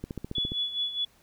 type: click train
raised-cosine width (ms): 3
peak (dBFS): -21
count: 8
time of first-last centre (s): 0.04-0.519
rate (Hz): 14.6
type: tone with tremolo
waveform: sine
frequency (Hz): 3414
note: G#7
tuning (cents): +47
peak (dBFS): -25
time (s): 0.35-1.05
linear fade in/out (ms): 5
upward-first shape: sine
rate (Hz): 4.8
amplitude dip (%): 70
effects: pink hiss -62 dBFS RMS until 1.22 s